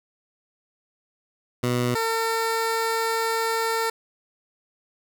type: tone pair in turn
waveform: 15% pulse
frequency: 122.8 / 452.5 Hz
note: B2 / A4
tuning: -9 / +48 cents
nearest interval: octave + major seventh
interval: 2257 cents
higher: second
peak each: -15 / -16 dBFS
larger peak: first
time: 1.63-1.95 / 1.95-3.9 s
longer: second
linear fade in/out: 5 ms
effects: none